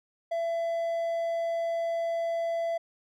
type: tone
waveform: triangle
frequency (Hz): 670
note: E5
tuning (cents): +28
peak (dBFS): -25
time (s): 0.31-2.78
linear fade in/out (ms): 10
effects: none